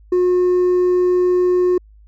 triangle tone with hard clipping, 360.7 Hz, F#4, 44 cents flat, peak -11 dBFS, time 0.12-1.78 s, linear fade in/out 5 ms, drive 1 dB, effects added 52 Hz sine -43 dBFS peak until 2.07 s

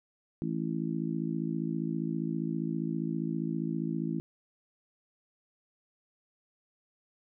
harmonic tone, 55 Hz, A1, in tune, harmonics 3 / 4 / 5 / 6, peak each -34 / -35 / -36 / -37 dBFS, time 0.42-4.2 s, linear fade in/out 0 ms, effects none

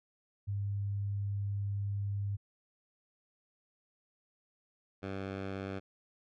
sine / 10% pulse tone pair in turn, 100.6 / 96.87 Hz, G2 / G2, +45 / -20 cents, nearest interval minor second, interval 65 cents, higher first, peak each -32 / -29 dBFS, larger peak second, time 0.47-2.37 / 5.02-5.8 s, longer first, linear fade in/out 20 ms, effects low-pass 3000 Hz 12 dB/octave

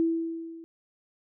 sine tone with level ramp, 329.6 Hz, E4, in tune, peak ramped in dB -20 to -42 dBFS, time 0-0.64 s, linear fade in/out 0 ms, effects none

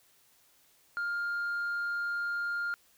sine tone, 1405 Hz, F6, 10 cents sharp, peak -28 dBFS, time 0.97-2.74 s, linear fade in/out 0 ms, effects tanh soft clip ceiling -29 dBFS + white hiss -65 dBFS RMS until 2.97 s

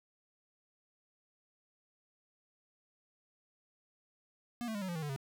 square tone with pitch steps, 239.3 / 220.7 / 203.6 / 187.75 / 173.17 / 159.71 / 147.31 / 135.86 Hz, A#3 / A3 / G#3 / F#3 / F3 / D#3 / D3 / C#3, +46 / +5 / -34 / +26 / -14 / +46 / +6 / -34 cents, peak -37 dBFS, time 4.61-5.162 s, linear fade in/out 0 ms, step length 69 ms, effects none

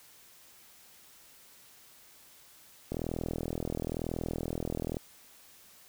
click train, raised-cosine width 2 ms, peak -20 dBFS, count 85, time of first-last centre 2.92-4.969 s, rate 41 Hz, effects white hiss -57 dBFS RMS until 5.88 s

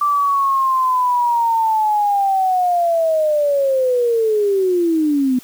sine linear sweep, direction down, 1174.7 to 246.9 Hz, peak -13 dBFS, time 0.01-5.39 s, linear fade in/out 5 ms, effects white hiss -43 dBFS RMS until 5.43 s

